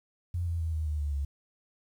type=tone with pitch steps; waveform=sine; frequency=87.31 / 84.24 / 81.28 / 78.42 / 75.66 / 73 / 70.43 Hz; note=F2 / E2 / E2 / D#2 / D#2 / D2 / C#2; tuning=0 / +38 / -24 / +14 / -48 / -10 / +28 cents; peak=-28 dBFS; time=0.34-1.25 s; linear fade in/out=5 ms; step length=130 ms; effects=10-bit